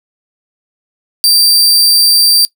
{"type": "tone", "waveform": "sawtooth", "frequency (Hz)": 4685, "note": "D8", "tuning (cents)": -5, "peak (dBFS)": -3, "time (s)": [1.24, 2.45], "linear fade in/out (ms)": 0, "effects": ["noise-tail reverb RT60 0.1 s tail -20 dB re dry"]}